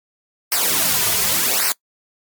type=noise with flanger; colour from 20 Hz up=white; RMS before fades=-18 dBFS; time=0.52-1.72 s; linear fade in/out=0 ms; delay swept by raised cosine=0.28 to 3.78 ms; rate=0.88 Hz; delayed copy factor=-0.85; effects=noise-tail reverb RT60 0.1 s tail -23 dB re dry + MP3 96 kbps